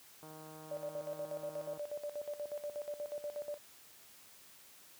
click train, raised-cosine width 1 ms, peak -39 dBFS, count 242, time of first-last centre 0.23-1.775 s, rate 156 Hz
sine tone with tremolo, 587.3 Hz, D5, in tune, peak -37 dBFS, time 0.71-3.58 s, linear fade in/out 5 ms, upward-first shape square, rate 8.3 Hz, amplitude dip 75%
effects white hiss -59 dBFS RMS until 4.99 s + high-pass 80 Hz 12 dB/octave

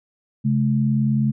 sine tone pair together, 135.14 / 214.7 Hz, C#3 / A3, -44 / -42 cents, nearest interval minor sixth, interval 802 cents, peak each -19 dBFS, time 0.44-1.32 s, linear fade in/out 20 ms, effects none

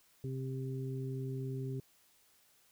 harmonic tone, 132 Hz, C3, 16 cents sharp, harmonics 1 / 2 / 3, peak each -37 / -45 / -44 dBFS, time 0.24-1.8 s, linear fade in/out 2 ms, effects white hiss -68 dBFS RMS until 2.71 s

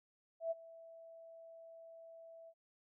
sine tone with ADSR envelope, 659.3 Hz, E5, in tune, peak -33 dBFS, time 0.4-2.54 s, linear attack 110 ms, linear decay 25 ms, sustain -20 dB, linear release 57 ms, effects none

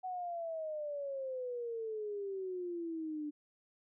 sine exponential sweep, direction down, 750 to 293.7 Hz, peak -37 dBFS, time 0.03-3.31 s, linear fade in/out 20 ms, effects none

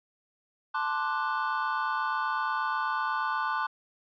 triangle chord, D dominant seventh, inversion second, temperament equal, 880 / 1046.5 / 1174.7 / 1480 Hz, A5 / C6 / D6 / F#6, 0 / 0 / 0 / 0 cents, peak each -31 dBFS, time 0.74-3.67 s, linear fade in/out 10 ms, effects resampled to 11025 Hz

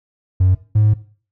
triangle tone pair in turn, 93 / 106.32 Hz, F#2 / G#2, +9 / +41 cents, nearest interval major second, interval 232 cents, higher second, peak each -7 dBFS, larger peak neither, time 0.4-0.55 / 0.75-0.94 s, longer second, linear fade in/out 10 ms, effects noise-tail reverb RT60 0.4 s tail -18 dB re dry + tanh soft clip ceiling -5 dBFS

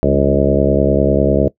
harmonic tone with a mistuned harmonic, 70 Hz, C#2, 18 cents sharp, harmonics 1 / 2 / 3 / 4 / 5 / 6 / 7 / 8 / 9, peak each -19 / -19 / -19 / -19 / -19 / -19 / -19 / -19 / -19 dBFS, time 0.03-1.48 s, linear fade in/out 0 ms, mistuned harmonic 3, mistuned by -43 cents, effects noise-tail reverb RT60 0.1 s tail -19 dB re dry

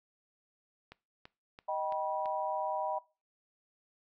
click train, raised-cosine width 0.3 ms, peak -32 dBFS, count 5, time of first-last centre 0.92-2.258 s, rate 2.99 Hz
sine chord, Eb augmented, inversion none, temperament just, 622.3 / 777.8 / 972.3 Hz, Eb5 / G5 / B5, 0 / -14 / -27 cents, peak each -36 dBFS, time 1.68-2.99 s, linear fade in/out 10 ms
effects noise-tail reverb RT60 0.3 s tail -21 dB re dry

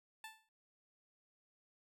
15% pulse tone with exponential decay, 880 Hz, A5, in tune, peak -39 dBFS, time 0.24-0.49 s, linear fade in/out 2 ms, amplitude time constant 53 ms, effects none

